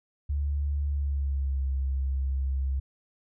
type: tone with pitch glide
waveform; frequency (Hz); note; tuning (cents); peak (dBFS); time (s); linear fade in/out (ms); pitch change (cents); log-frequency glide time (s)
sine; 71.8 to 66.99; D2 to C2; -39 to +41; -25; 0.29-2.8; 10; -120; 0.87-1.65
effects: none